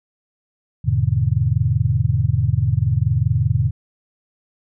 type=chord; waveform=sine; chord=E dominant seventh; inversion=none; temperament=just; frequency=82.41 / 103.01 / 123.61 / 148.33 Hz; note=E2 / G#2 / B2 / D3; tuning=0 / -14 / +2 / +18 cents; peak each=-23 / -19 / -19 / -22 dBFS; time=0.84-3.71 s; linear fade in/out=20 ms; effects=none